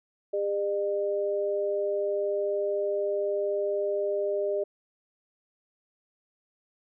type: tone pair together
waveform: sine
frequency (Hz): 403.1 / 604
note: G4 / D5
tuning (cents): +48 / +48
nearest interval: perfect fifth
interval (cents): 700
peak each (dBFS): -28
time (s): 0.33-4.64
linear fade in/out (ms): 10
effects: none